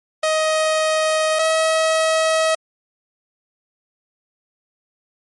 sawtooth tone pair in turn, 628 / 639.7 Hz, D#5 / D#5, +16 / +48 cents, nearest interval unison, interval 32 cents, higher second, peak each -12 / -11 dBFS, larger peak second, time 0.23-1.39 / 1.39-2.55 s, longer neither, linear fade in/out 5 ms, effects MP3 48 kbps

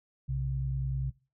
sine tone pair together, 62.77 / 133 Hz, B1 / C3, +29 / +29 cents, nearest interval octave + minor second, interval 1300 cents, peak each -34 / -30 dBFS, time 0.28-1.11 s, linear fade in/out 20 ms, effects noise-tail reverb RT60 0.3 s tail -19 dB re dry

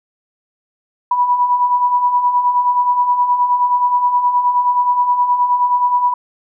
sine beating tone pair, 974 / 983.5 Hz, B5 / B5, -24 / -7 cents, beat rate 9.5 Hz, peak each -20 / -12 dBFS, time 1.11-6.14 s, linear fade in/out 5 ms, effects none

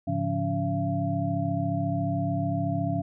sine tone cluster, 105.5 / 140.1 / 174 / 281.2 / 679 Hz, G#2 / C#3 / F3 / C#4 / F5, +28 / +19 / -6 / +25 / -49 cents, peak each -31 dBFS, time 0.07-3.02 s, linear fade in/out 10 ms, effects none

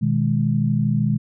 sine chord, G# minor, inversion first, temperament equal with one note detuned, 122.69 / 155.56 / 207.7 Hz, B2 / D#3 / G#3, -11 / 0 / 0 cents, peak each -21 dBFS, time 0.01-1.18 s, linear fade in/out 20 ms, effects none

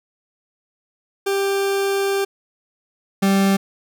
40% pulse tone pair in turn, 394.3 / 195.51 Hz, G4 / G3, +10 / -4 cents, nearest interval octave, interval 1214 cents, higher first, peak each -17 / -13 dBFS, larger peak second, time 1.26-2.25 / 3.22-3.57 s, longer first, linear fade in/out 10 ms, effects none

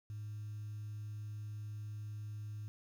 sine tone, 105.7 Hz, G#2, 31 cents sharp, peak -40 dBFS, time 0.1-2.68 s, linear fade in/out 0 ms, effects tanh soft clip ceiling -38 dBFS + 11-bit

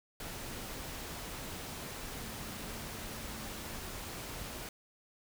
sine tone in noise, 220 Hz, A3, in tune, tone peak -52 dBFS, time 2.16-3.8 s, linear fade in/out 2 ms, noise pink, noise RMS -43 dBFS, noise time 0.2-4.69 s, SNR -12 dB, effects none

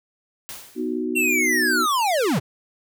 white noise with exponential decay, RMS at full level -33 dBFS, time 0.49-1.05 s, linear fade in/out 0 ms, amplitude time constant 120 ms
sine chord, B major, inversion none, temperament equal, 246.9 / 311.1 / 370 Hz, B3 / D#4 / F#4, 0 / 0 / 0 cents, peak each -27 dBFS, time 0.75-1.87 s, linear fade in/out 50 ms
square linear sweep, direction down, 2759 to 101.9 Hz, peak -19 dBFS, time 1.15-2.4 s, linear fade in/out 20 ms
effects none

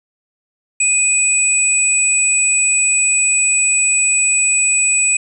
sine tone pair together, 2490 / 7905 Hz, D#7 / B8, +1 / +1 cents, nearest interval octave + minor sixth, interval 2000 cents, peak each -16 / -13 dBFS, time 0.8-5.17 s, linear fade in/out 5 ms, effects none

